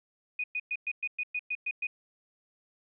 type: tone bursts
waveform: sine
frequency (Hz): 2479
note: D#7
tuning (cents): -7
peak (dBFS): -29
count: 10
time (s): 0.39-1.87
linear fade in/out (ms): 5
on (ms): 49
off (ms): 110
effects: none